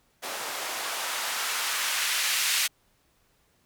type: noise with band-pass filter sweep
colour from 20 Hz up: blue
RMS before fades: -29 dBFS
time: 0.22-2.68 s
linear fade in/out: 20 ms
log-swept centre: 570 to 2400 Hz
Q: 0.88
effects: pink hiss -67 dBFS RMS until 3.65 s